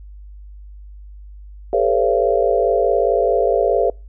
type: tone cluster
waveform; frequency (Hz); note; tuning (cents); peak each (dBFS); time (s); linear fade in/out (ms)
sine; 403.9 / 448.6 / 506 / 565 / 681; G#4 / A4 / B4 / C#5 / F5; -48 / +34 / +42 / +33 / -44; -20; 1.73-3.9; 2
effects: noise-tail reverb RT60 0.3 s tail -26 dB re dry + added 50 Hz sine -35 dBFS peak until 4.08 s